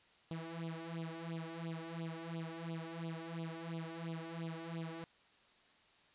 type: tone with flanger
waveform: sawtooth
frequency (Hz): 164.81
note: E3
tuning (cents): 0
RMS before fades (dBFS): -44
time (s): 0.31-5.04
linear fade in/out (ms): 0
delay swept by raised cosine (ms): 0.26 to 2.76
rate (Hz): 2.9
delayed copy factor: +0.9
effects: white hiss -67 dBFS RMS until 6.14 s + resampled to 8000 Hz